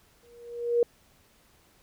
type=tone with exponential growth; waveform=sine; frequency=474.7 Hz; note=A#4; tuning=31 cents sharp; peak=-17 dBFS; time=0.23-0.83 s; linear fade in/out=2 ms; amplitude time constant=130 ms; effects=pink hiss -62 dBFS RMS until 1.82 s